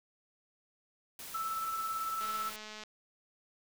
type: noise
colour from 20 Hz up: white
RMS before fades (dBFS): -46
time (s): 1.19-2.56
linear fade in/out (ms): 2
type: tone with tremolo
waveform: sine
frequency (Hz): 1318.5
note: E6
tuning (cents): 0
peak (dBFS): -32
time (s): 1.34-2.5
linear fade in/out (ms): 10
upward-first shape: sine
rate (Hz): 18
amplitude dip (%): 35
type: click train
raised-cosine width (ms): 0.2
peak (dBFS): -29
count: 135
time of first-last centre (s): 2.21-2.836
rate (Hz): 214
effects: none